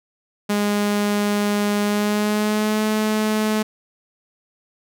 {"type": "tone with pitch glide", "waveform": "sawtooth", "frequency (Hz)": [206, 215.2], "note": ["G#3", "A3"], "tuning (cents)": [-14, -38], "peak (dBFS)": -14, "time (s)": [0.49, 3.63], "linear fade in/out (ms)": 10, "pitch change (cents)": 76, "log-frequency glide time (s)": [1.82, 2.84], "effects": []}